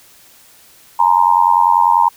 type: tone with amplitude modulation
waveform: sine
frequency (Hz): 937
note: A#5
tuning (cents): +9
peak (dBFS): -4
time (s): 0.99-2.09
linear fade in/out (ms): 10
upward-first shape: sine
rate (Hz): 90.2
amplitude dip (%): 100
effects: white hiss -46 dBFS RMS until 2.16 s